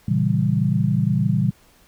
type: chord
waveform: sine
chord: A# diminished seventh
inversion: none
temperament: equal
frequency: 116.54 / 138.59 / 164.81 / 196 Hz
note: A#2 / C#3 / E3 / G3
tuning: 0 / 0 / 0 / 0 cents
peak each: -22 dBFS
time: 0.08-1.51 s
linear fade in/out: 5 ms
effects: pink hiss -55 dBFS RMS until 1.87 s